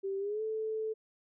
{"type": "tone with pitch glide", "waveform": "sine", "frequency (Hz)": [390, 437.8], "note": ["G4", "A4"], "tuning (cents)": [-9, -9], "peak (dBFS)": -32, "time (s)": [0.03, 0.94], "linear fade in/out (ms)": 20, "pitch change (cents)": 200, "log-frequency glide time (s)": [0.18, 0.42], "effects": []}